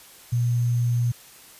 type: tone with sample-and-hold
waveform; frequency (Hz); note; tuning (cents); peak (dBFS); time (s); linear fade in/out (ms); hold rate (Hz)
sine; 120; B2; -49; -19; 0.32-1.12; 10; 6300
effects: white hiss -48 dBFS RMS until 1.59 s + resampled to 32000 Hz